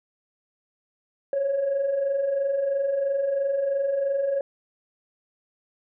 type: tone pair together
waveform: sine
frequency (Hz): 532 / 555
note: C5 / C#5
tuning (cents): +29 / +2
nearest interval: minor second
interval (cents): 73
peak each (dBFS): -30 / -21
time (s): 1.33-4.41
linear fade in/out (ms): 2
effects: tanh soft clip ceiling -18 dBFS